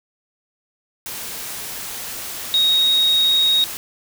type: tone in noise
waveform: sine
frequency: 3763 Hz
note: A#7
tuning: 16 cents sharp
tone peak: -13 dBFS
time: 2.54-3.64 s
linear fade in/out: 0 ms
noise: white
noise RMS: -30 dBFS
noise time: 1.06-3.77 s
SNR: +14 dB
effects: none